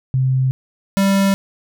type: tone pair in turn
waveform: sine / square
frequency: 130.81 / 195.99 Hz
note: C3 / G3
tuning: 0 / 0 cents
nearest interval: perfect fifth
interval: 700 cents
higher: second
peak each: -13 dBFS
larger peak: neither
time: 0.14-0.51 / 0.97-1.34 s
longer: neither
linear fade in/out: 0 ms
effects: none